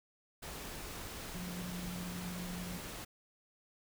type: tone in noise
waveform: sine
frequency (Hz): 178.4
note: F3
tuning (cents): +37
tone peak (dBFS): -41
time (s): 1.34-2.78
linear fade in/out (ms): 10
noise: pink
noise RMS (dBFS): -45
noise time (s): 0.42-3.05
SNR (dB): +1
effects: none